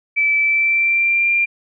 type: tone with pitch glide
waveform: sine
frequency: 2314 to 2385 Hz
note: D7 to D7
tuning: -26 to +26 cents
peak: -13 dBFS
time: 0.16-1.46 s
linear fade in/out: 20 ms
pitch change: +52 cents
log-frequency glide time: 0.39-1.3 s
effects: none